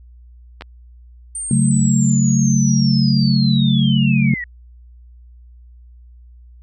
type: clicks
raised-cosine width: 0.3 ms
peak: -16 dBFS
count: 2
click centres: 0.61 / 0.621 s
type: linear sweep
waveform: sine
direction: down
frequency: 8890 to 1880 Hz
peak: -23 dBFS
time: 1.35-4.44 s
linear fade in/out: 2 ms
type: chord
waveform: sine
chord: F# minor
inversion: second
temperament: equal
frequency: 138.59 / 185 / 220 Hz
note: C#3 / F#3 / A3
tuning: 0 / 0 / 0 cents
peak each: -15 / -18 / -16 dBFS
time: 1.51-4.34 s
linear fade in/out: 2 ms
effects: added 60 Hz sine -40 dBFS peak until 6.62 s